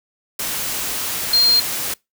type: tone in noise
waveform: sine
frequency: 4200 Hz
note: C8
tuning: 6 cents sharp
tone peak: -11 dBFS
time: 1.33-1.6 s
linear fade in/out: 5 ms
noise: white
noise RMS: -24 dBFS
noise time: 0.39-1.94 s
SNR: +10 dB
effects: noise-tail reverb RT60 0.2 s tail -24 dB re dry